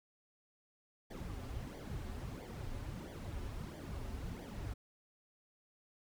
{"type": "noise with flanger", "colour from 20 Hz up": "brown", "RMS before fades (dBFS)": -44, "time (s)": [1.1, 4.74], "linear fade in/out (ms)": 10, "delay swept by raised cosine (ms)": [0.74, 6.44], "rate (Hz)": 1.5, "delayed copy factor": -0.8, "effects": []}